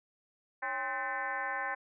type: tone with frequency modulation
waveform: sine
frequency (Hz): 1292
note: E6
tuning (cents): -35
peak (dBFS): -32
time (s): 0.62-1.75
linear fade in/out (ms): 10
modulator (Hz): 246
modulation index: 2.7
effects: high-pass 400 Hz 12 dB/octave